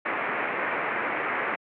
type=low-pass noise; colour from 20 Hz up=white; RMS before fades=-28 dBFS; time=0.05-1.56 s; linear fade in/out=10 ms; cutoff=2300 Hz; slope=48 dB/octave; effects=high-pass 300 Hz 12 dB/octave